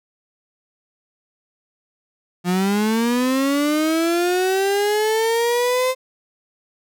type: linear sweep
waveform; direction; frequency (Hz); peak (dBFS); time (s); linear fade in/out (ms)
35% pulse; up; 174.61 to 520; -15; 2.44-5.95; 50
effects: none